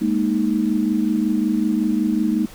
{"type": "chord", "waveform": "sine", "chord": "Ab suspended second", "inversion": "none", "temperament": "equal", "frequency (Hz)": [207.7, 233.1, 311.1], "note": ["Ab3", "Bb3", "Eb4"], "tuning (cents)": [0, 0, 0], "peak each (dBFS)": -21, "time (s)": [0.01, 2.46], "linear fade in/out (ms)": 10, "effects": ["pink hiss -43 dBFS RMS until 2.54 s"]}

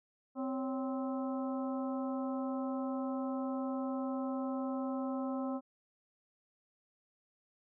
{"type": "harmonic tone with a mistuned harmonic", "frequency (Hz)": 260.6, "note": "C4", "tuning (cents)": -7, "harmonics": [1, 2, 3, 4, 5], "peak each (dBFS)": [-35, -41, -45, -47, -49], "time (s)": [0.35, 5.61], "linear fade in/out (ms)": 50, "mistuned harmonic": 2, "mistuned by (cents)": 100, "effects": []}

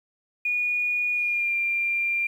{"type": "tone with pitch glide", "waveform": "sine", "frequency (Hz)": [2449, 2383], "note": ["D#7", "D7"], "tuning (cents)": [-28, 25], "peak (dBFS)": -22, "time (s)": [0.45, 2.27], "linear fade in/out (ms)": 5, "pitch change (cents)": -47, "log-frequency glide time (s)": [1.14, 1.55], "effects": ["9-bit"]}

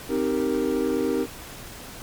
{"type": "chord", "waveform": "triangle", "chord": "C minor seventh", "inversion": "none", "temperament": "equal", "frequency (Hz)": [261.6, 311.1, 392, 466.2], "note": ["C4", "Eb4", "G4", "Bb4"], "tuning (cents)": [0, 0, 0, 0], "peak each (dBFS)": -25, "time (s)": [0.08, 1.27], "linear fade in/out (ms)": 50, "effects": ["pink hiss -40 dBFS RMS until 2.02 s", "MP3 96 kbps"]}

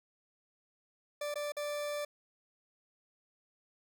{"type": "tone with dropouts", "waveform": "40% pulse", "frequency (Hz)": 587.3, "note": "D5", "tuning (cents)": 0, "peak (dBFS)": -34, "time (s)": [1.21, 2.05], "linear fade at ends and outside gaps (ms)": 5, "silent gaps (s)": [[1.342, 1.356], [1.521, 1.567]], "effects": []}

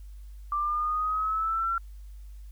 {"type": "exponential sweep", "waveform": "sine", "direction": "up", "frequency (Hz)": [1174.7, 1366], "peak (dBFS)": -25, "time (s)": [0.52, 1.78], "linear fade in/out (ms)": 2, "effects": ["added 50 Hz sine -41 dBFS peak until 2.51 s", "white hiss -66 dBFS RMS until 2.51 s"]}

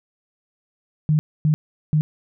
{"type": "tone bursts at uneven times", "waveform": "sine", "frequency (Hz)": 153, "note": "D#3", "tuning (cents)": -29, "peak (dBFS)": -14, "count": 3, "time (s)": [[1.09, 1.19], [1.45, 1.54], [1.93, 2.01]], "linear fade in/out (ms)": 0, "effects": []}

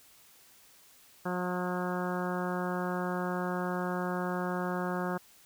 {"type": "harmonic tone", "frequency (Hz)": 180, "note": "F#3", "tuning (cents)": -47, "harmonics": [1, 2, 3, 4, 5, 6, 7, 8, 9], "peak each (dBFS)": [-34, -37, -39, -40, -41, -42, -42, -43, -44], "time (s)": [1.25, 5.18], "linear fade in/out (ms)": 10, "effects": ["white hiss -59 dBFS RMS until 5.45 s"]}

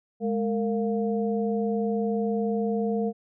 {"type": "tone cluster", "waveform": "sine", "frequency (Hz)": [209.3, 458.5, 700], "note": ["G#3", "A#4", "F5"], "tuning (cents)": [14, -29, 4], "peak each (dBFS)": [-26, -27, -34], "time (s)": [0.2, 3.13], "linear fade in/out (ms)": 50, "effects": []}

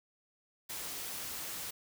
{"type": "noise", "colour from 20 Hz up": "white", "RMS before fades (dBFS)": -41, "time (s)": [0.69, 1.71], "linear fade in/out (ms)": 10, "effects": []}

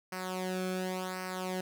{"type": "tone with flanger", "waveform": "sawtooth", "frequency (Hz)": 185, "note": "F#3", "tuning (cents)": 0, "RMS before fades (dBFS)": -36, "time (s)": [0.12, 1.61], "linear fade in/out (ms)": 5, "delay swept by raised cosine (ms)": [0.28, 1.05], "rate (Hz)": 0.91, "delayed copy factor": -0.75, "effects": []}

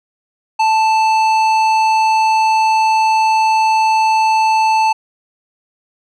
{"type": "tone with tanh clipping", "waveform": "sine", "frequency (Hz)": 880, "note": "A5", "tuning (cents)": 0, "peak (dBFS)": -12, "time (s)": [0.59, 4.93], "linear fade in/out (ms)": 10, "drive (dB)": 13, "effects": []}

